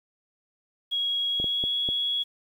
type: tone with pitch glide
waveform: sine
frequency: 3310 to 3345 Hz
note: G#7 to G#7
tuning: -6 to +12 cents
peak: -24 dBFS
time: 0.91-2.24 s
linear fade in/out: 20 ms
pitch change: +18 cents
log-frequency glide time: 1.29-1.68 s
type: clicks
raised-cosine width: 2 ms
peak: -21 dBFS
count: 4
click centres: 1.4 / 1.443 / 1.639 / 1.889 s
effects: 9-bit